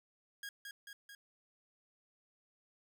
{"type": "tone with echo", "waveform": "sawtooth", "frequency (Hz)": 1637, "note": "G#6", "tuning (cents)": -25, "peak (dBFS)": -39, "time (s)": [0.43, 0.49], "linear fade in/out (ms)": 2, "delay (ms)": 220, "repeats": 3, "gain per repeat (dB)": -3, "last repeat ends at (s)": 1.15, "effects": []}